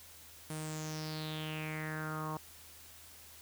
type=tone with low-pass filter sweep; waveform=sawtooth; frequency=155.56 Hz; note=D#3; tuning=in tune; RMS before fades=-40 dBFS; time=0.5-2.37 s; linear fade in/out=2 ms; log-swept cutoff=10000 to 1000 Hz; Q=5.9; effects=added 80 Hz sine -63 dBFS peak until 3.41 s + white hiss -55 dBFS RMS until 3.41 s